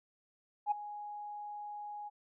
sine tone with ADSR envelope, 830.6 Hz, G#5, in tune, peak -25 dBFS, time 0.66-2.1 s, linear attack 54 ms, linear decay 10 ms, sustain -16 dB, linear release 26 ms, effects tanh soft clip ceiling -21 dBFS

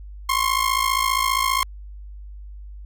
sawtooth ring-modulated tone, 1068 Hz, C6, 35 cents sharp, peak -12 dBFS, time 0.29-1.63 s, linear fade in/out 0 ms, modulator 27.5 Hz, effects added 50 Hz sine -35 dBFS peak until 2.85 s

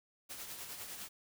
white noise with tremolo, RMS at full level -44 dBFS, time 0.29-1.09 s, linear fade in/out 20 ms, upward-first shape triangle, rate 9.9 Hz, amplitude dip 50%, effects none

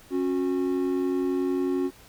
triangle tone pair together, 273.3 / 364.4 Hz, C#4 / F#4, -24 / -26 cents, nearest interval perfect fourth, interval 498 cents, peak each -24 dBFS, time 0.1-1.91 s, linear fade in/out 50 ms, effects pink hiss -52 dBFS RMS until 2.08 s

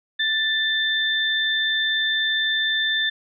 sine tone pair together, 1765 / 3558 Hz, A6 / A7, +5 / +19 cents, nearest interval octave, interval 1214 cents, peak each -22 dBFS, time 0.19-3.1 s, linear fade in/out 10 ms, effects none

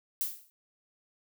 violet noise with exponential decay, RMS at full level -28 dBFS, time 0.21-0.5 s, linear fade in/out 0 ms, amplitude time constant 63 ms, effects none

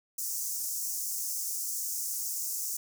pink high-pass noise, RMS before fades -34 dBFS, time 0.18-2.77 s, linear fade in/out 5 ms, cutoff 5700 Hz, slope 48 dB/octave, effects none

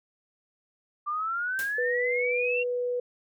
sine exponential sweep, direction up, 1174.7 to 2774 Hz, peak -27 dBFS, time 1.06-2.64 s, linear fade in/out 20 ms
white noise with exponential decay, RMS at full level -35 dBFS, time 1.59-1.83 s, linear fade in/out 0 ms, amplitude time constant 51 ms
sine tone, 491.2 Hz, B4, 9 cents flat, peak -26 dBFS, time 1.78-3 s, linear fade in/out 5 ms
effects none

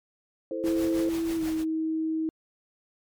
sine chord, A minor, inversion second, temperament equal, 329.6 / 440 / 523.3 Hz, E4 / A4 / C5, 0 / 0 / 0 cents, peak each -33 / -35 / -32 dBFS, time 0.51-1.09 s, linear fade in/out 2 ms
pink noise with tremolo, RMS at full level -38 dBFS, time 0.63-1.65 s, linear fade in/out 50 ms, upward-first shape triangle, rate 6.2 Hz, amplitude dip 65%
sine tone with pitch glide, 329.6 to 318.6 Hz, E4 to D#4, 0 to +41 cents, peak -25 dBFS, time 0.64-2.29 s, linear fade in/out 0 ms, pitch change -59 cents, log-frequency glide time 1.36-1.43 s
effects MP3 96 kbps

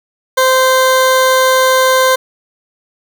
20% pulse tone, 519 Hz, C5, 14 cents flat, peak -3 dBFS, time 0.37-2.16 s, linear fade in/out 10 ms, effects none

